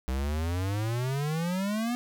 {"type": "exponential sweep", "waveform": "square", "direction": "up", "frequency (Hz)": [63, 246.9], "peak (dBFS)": -28, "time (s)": [0.08, 1.95], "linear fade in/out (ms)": 0, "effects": []}